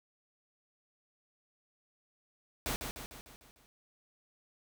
pink noise with echo, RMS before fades -35 dBFS, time 2.66-2.76 s, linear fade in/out 0 ms, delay 150 ms, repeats 6, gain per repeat -5 dB, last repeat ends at 3.66 s, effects none

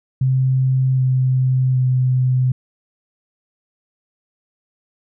sine tone with pitch steps, 130.81 / 129.38 / 127.97 Hz, C3 / C3 / C3, 0 / -19 / -38 cents, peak -13 dBFS, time 0.21-2.52 s, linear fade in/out 5 ms, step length 770 ms, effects none

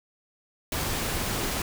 pink noise, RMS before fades -29 dBFS, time 0.72-1.62 s, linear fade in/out 2 ms, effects none

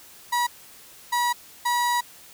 35% pulse tone bursts at uneven times, 966 Hz, B5, 39 cents flat, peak -19 dBFS, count 3, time 0.32-0.47 / 1.12-1.33 / 1.65-2.01 s, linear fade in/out 10 ms, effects white hiss -48 dBFS RMS until 2.33 s

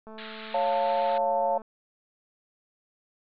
click train, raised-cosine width 1 ms, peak -32 dBFS, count 340, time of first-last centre 0.07-1.618 s, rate 219 Hz
pink band-pass noise, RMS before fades -43 dBFS, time 0.18-1.18 s, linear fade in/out 2 ms, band 1200 to 4200 Hz, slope 96 dB/octave
sine chord, Db augmented, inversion none, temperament equal with one note detuned, 554.4 / 698.5 / 889.2 Hz, Db5 / F5 / A5, 0 / 0 / +18 cents, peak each -27 dBFS, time 0.54-1.58 s, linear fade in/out 5 ms
effects none

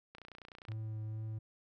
click train, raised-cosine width 0.3 ms, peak -34 dBFS, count 18, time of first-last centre 0.15-0.719 s, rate 29.9 Hz
triangle tone with vibrato, 109.1 Hz, A2, 14 cents flat, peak -36 dBFS, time 0.68-1.39 s, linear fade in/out 10 ms, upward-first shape triangle, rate 2.2 Hz, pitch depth 15 cents each way
effects none

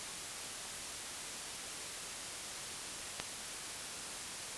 click, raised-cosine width 0.2 ms, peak -17 dBFS, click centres 3.2 s, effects white hiss -43 dBFS RMS until 4.57 s + resampled to 24000 Hz

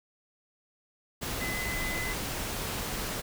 sine tone in noise, 2023 Hz, B6, 41 cents sharp, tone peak -34 dBFS, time 1.4-2.14 s, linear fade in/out 20 ms, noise pink, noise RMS -34 dBFS, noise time 1.21-3.22 s, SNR -3 dB, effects none

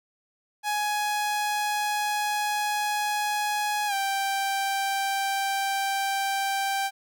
sawtooth tone with pitch glide, 836 to 784.5 Hz, G#5 to G5, +11 to +1 cents, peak -21 dBFS, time 0.63-6.91 s, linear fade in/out 50 ms, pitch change -110 cents, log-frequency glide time 3.87-3.94 s, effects none

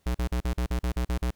square tone bursts, 61 Hz, B1, 21 cents flat, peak -25 dBFS, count 10, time 0.06-1.307 s, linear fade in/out 5 ms, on 86 ms, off 43 ms, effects pink hiss -69 dBFS RMS until 1.35 s

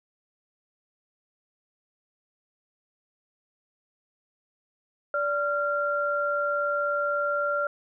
sine tone pair together, 581 / 1381.9 Hz, D5 / F6, -19 / -19 cents, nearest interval octave + minor third, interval 1500 cents, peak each -27 / -26 dBFS, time 5.14-7.67 s, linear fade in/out 2 ms, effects none

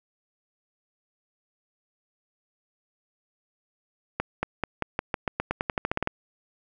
accelerating click train, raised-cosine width 0.5 ms, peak -10 dBFS, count 17, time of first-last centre 4.2-6.074 s, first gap 230 ms, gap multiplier 0.9, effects none

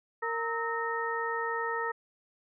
harmonic tone with a mistuned harmonic, 461.5 Hz, A#4, 17 cents flat, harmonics 1 / 2 / 3 / 4, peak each -35 / -35 / -35 / -35 dBFS, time 0.22-1.92 s, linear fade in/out 10 ms, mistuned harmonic 3, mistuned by -120 cents, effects none

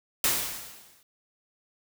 white noise with exponential decay, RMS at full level -22 dBFS, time 0.24-1.03 s, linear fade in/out 2 ms, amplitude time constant 170 ms, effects none

